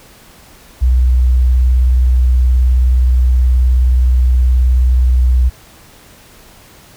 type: tone with vibrato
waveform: sine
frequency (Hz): 62.5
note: B1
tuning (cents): +21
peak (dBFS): -7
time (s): 0.81-5.5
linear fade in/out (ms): 20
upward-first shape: triangle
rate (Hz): 19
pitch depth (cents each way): 59
effects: pink hiss -42 dBFS RMS until 6.96 s